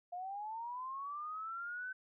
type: linear sweep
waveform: sine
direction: up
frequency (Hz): 698 to 1532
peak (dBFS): -40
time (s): 0.12-1.93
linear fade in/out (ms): 10
effects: none